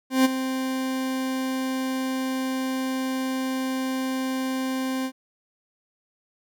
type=tone with ADSR envelope; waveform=40% pulse; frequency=261.6 Hz; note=C4; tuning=in tune; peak=-13 dBFS; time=0.1-5.12 s; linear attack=150 ms; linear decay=20 ms; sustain=-11 dB; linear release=69 ms; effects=none